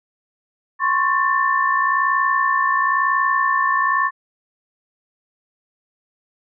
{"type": "tone cluster", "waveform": "sine", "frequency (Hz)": [1043, 1104, 1779], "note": ["C6", "C#6", "A6"], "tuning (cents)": [-6, -7, 19], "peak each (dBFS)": [-22, -18, -20], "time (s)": [0.79, 4.11], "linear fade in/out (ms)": 50, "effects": []}